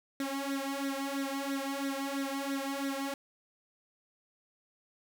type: tone with flanger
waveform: sawtooth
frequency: 275.1 Hz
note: C#4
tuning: 13 cents flat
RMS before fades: -35 dBFS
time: 0.2-3.14 s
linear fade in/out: 2 ms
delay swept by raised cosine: 0.51 to 2.71 ms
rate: 3 Hz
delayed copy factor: +0.8
effects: none

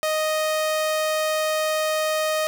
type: tone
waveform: sawtooth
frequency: 622.3 Hz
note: D#5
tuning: in tune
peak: -17 dBFS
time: 0.03-2.47 s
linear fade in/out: 0 ms
effects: 9-bit

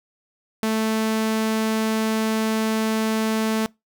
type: tone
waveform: sawtooth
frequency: 220 Hz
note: A3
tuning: in tune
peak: -16 dBFS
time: 0.63-3.66 s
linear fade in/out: 0 ms
effects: noise-tail reverb RT60 0.2 s tail -24 dB re dry

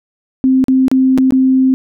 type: tone with dropouts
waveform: sine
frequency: 261.6 Hz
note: C4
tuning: in tune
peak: -7 dBFS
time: 0.44-1.74 s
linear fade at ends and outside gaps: 0 ms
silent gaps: 0.641-0.683 / 0.882-0.915 / 1.177-1.184 / 1.307-1.323 s
effects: none

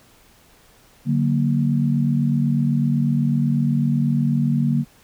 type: chord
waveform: sine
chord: D augmented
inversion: none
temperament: equal with one note detuned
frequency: 145.06 / 185 / 233.1 Hz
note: D3 / F#3 / A#3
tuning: -21 / 0 / 0 cents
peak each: -19 / -25 / -20 dBFS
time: 1.05-4.85 s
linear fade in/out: 50 ms
effects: pink hiss -53 dBFS RMS until 5.03 s

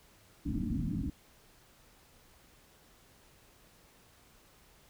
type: low-pass noise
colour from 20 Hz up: white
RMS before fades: -34 dBFS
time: 0.45-1.1 s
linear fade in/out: 5 ms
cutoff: 300 Hz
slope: 96 dB/octave
effects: pink hiss -62 dBFS RMS until 4.89 s

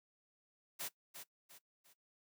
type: noise with echo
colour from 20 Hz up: white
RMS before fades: -42 dBFS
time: 0.79-0.89 s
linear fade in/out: 20 ms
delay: 350 ms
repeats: 3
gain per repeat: -8 dB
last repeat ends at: 1.94 s
effects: noise-tail reverb RT60 0.1 s tail -18 dB re dry + high-pass 150 Hz 12 dB/octave

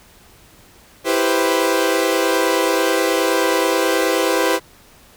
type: chord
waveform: sawtooth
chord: C major seventh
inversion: first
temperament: equal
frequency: 329.6 / 392 / 493.9 / 523.3 Hz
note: E4 / G4 / B4 / C5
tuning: 0 / 0 / 0 / 0 cents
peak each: -17 dBFS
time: 1.04-4.6 s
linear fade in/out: 50 ms
effects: pink hiss -48 dBFS RMS until 5.16 s

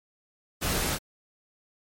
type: noise with echo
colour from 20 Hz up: pink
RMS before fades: -29 dBFS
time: 0.61-0.96 s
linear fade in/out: 20 ms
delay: 27 ms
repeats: 1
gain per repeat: -3 dB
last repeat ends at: 0.987 s
effects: MP3 64 kbps

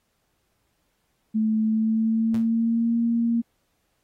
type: tone with pitch glide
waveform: sine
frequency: 218.4 to 232.7 Hz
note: A3 to A#3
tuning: -13 to -3 cents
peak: -19 dBFS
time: 1.34-3.42 s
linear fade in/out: 20 ms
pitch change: +110 cents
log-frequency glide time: 1.63-2.97 s
type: tone with exponential decay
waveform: sawtooth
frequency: 116.54 Hz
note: A#2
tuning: in tune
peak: -27 dBFS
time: 2.34-2.5 s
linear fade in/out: 5 ms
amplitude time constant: 34 ms
effects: pink hiss -72 dBFS RMS until 4.03 s + AAC 48 kbps

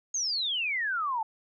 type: exponential sweep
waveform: sine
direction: down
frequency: 6650 to 853 Hz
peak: -27 dBFS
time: 0.14-1.23 s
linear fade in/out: 5 ms
effects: none

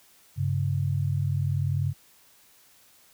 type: tone pair together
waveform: sine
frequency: 98.24 / 138.59 Hz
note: G2 / C#3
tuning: +4 / 0 cents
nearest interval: tritone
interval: 596 cents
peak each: -26 dBFS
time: 0.36-1.94 s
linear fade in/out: 50 ms
effects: white hiss -58 dBFS RMS until 3.13 s

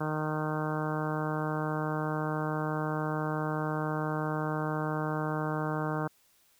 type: harmonic tone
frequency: 154.1 Hz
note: D#3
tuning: 16 cents flat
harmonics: 1 / 2 / 3 / 4 / 5 / 6 / 7 / 8 / 9 / 10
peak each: -33 / -36 / -38 / -39 / -40 / -41 / -41 / -42 / -43 / -43 dBFS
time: 0-6.08 s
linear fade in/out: 10 ms
effects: white hiss -66 dBFS RMS until 6.59 s

